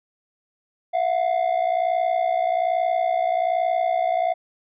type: ring-modulated tone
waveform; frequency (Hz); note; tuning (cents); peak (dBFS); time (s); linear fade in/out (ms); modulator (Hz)
triangle; 698.5; F5; 0; -14; 0.93-4.34; 20; 30.6
effects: resampled to 8000 Hz